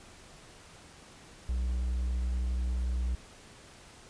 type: tone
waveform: triangle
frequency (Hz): 61.74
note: B1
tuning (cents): 0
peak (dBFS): -26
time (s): 1.49-3.15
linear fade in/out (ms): 0
effects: pink hiss -53 dBFS RMS until 4.09 s + resampled to 22050 Hz